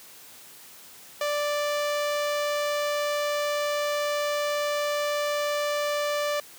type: tone with notch filter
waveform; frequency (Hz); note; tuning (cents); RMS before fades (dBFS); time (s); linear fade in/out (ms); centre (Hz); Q
sawtooth; 587.3; D5; 0; -27; 1.21-6.4; 2; 11000; 1.2
effects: white hiss -48 dBFS RMS until 6.58 s + high-pass 100 Hz 12 dB/octave